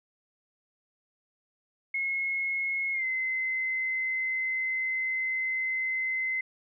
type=tone with pitch glide; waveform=sine; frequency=2169 to 2056 Hz; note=C#7 to C7; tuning=-38 to -31 cents; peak=-27 dBFS; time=1.94-6.41 s; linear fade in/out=5 ms; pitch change=-93 cents; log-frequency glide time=2.93-3.05 s; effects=none